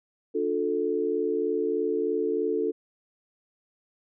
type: chord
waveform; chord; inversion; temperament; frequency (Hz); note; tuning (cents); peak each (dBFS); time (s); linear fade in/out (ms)
sine; D minor; none; equal with one note detuned; 293.7 / 356.8 / 440; D4 / F4 / A4; 0 / +37 / 0; -31 / -29 / -26; 0.34-2.72; 20
effects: none